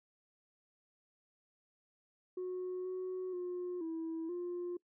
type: tone with pitch steps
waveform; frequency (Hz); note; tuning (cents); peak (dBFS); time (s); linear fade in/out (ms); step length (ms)
sine; 366.1 / 370 / 358.1 / 326 / 352.7; F#4 / F#4 / F4 / E4 / F4; -18 / 0 / +43 / -19 / +17; -35; 2.37-4.77; 5; 480
effects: noise-tail reverb RT60 0.1 s tail -23 dB re dry + tanh soft clip ceiling -35 dBFS